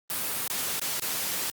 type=noise with dropouts; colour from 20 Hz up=white; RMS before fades=-30 dBFS; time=0.1-1.5 s; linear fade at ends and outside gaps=0 ms; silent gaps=0.477-0.5 / 0.796-0.817 / 0.998-1.021 s; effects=high-pass 100 Hz 12 dB/octave + Opus 32 kbps